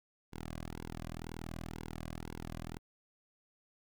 sawtooth tone with flanger, 40.64 Hz, E1, 24 cents flat, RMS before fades -44 dBFS, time 0.32-2.79 s, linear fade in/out 20 ms, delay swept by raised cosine 1.6 to 2.25 ms, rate 2 Hz, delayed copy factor -0.95, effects 12-bit

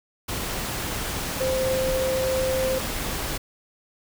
sine tone in noise, 522 Hz, C5, 4 cents flat, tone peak -22 dBFS, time 1.4-2.79 s, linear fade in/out 10 ms, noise pink, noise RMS -29 dBFS, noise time 0.28-3.38 s, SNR +4 dB, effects none

